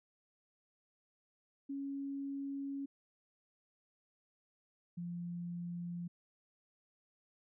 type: tone pair in turn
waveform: sine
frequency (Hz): 277.2 / 173.51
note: C#4 / F3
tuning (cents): 0 / -11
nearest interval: minor sixth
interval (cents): 811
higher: first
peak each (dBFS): -38 / -39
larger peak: first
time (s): 1.69-2.86 / 4.97-6.08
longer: first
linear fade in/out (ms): 10
effects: none